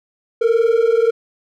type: tone pair together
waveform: triangle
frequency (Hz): 449 / 469.7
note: A4 / A#4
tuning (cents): +35 / +13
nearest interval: minor second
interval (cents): 78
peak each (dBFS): -12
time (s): 0.41-1.11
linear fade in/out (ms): 10
effects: tanh soft clip ceiling -6 dBFS